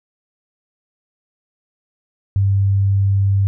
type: tone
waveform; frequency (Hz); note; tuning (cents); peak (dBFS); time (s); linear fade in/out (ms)
sine; 98.5; G2; +9; -12; 2.36-3.47; 0
effects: none